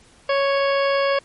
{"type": "harmonic tone", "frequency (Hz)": 554.4, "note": "C#5", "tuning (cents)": 0, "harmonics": [1, 2, 3, 4, 5, 6, 8, 9], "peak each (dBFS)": [-18, -24, -28, -30, -32, -34, -36, -37], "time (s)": [0.29, 1.19], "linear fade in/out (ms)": 5, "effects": ["pink hiss -52 dBFS RMS until 1.24 s", "MP3 48 kbps"]}